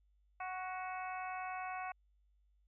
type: harmonic tone with a mistuned harmonic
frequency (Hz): 370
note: F#4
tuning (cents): 0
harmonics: 2 / 3 / 4 / 5 / 6 / 7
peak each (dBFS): -42 / -46 / -49 / -54 / -51 / -52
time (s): 0.4-1.92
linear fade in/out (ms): 5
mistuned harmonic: 5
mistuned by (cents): +33
effects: added 50 Hz sine -69 dBFS peak until 2.67 s